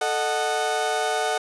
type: chord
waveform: 30% pulse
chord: D# diminished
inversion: second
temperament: equal with one note detuned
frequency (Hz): 440 / 615.1 / 740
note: A4 / D#5 / F#5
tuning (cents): 0 / -20 / 0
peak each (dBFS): -25 / -26 / -22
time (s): 0.01-1.38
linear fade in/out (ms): 5
effects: resampled to 24000 Hz